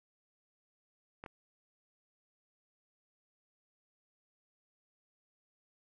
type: clicks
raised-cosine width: 0.5 ms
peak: -30 dBFS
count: 2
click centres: 1.239 / 1.262 s
effects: none